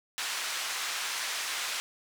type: band-pass noise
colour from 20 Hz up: pink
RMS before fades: -34 dBFS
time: 0.18-1.8 s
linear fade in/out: 0 ms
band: 1400 to 8500 Hz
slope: 12 dB/octave
effects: none